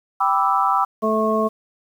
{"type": "chord", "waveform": "sine", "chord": "E minor seventh", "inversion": "first", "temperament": "equal", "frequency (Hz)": [784, 987.8, 1174.7, 1318.5], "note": ["G5", "B5", "D6", "E6"], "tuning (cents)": [0, 0, 0, 0], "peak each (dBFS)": -21, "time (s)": [0.2, 0.85], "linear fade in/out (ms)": 10}
{"type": "harmonic tone", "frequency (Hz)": 218.3, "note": "A3", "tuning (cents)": -13, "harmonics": [1, 2, 3, 5], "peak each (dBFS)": [-22, -22, -22, -22], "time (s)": [1.02, 1.49], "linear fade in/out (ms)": 20}
{"effects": ["8-bit"]}